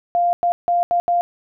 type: tone bursts at uneven times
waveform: sine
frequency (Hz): 698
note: F5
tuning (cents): -1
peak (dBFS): -14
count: 5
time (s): 0.15-0.33 / 0.43-0.52 / 0.68-0.83 / 0.91-1 / 1.08-1.21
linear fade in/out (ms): 0
effects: none